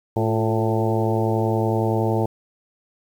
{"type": "harmonic tone with a mistuned harmonic", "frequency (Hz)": 110.8, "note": "A2", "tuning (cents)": 13, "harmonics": [1, 2, 3, 4, 5, 6, 7, 8], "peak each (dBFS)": [-22, -27, -25, -26, -29, -30, -30, -30], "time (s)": [0.16, 2.26], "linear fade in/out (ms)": 5, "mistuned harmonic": 3, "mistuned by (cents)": 52, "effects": ["8-bit"]}